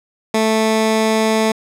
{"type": "tone", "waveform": "15% pulse", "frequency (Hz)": 220, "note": "A3", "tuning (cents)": 0, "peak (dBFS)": -7, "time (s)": [0.34, 1.52], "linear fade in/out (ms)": 5, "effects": ["low-pass 11000 Hz 12 dB/octave"]}